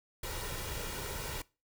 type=noise with comb filter; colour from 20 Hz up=pink; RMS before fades=-39 dBFS; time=0.23-1.42 s; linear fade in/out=5 ms; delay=2.1 ms; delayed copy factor=+0.55; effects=noise-tail reverb RT60 0.3 s tail -22 dB re dry